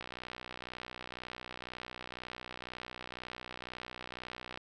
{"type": "click train", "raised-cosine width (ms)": 0.3, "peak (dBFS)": -26, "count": 284, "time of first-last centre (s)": [0.01, 4.575], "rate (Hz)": 62, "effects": []}